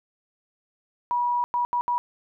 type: tone bursts at uneven times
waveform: sine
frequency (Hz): 968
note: B5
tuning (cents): -35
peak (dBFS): -21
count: 4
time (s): 1.11-1.44 / 1.54-1.65 / 1.73-1.81 / 1.88-1.98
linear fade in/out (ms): 0
effects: none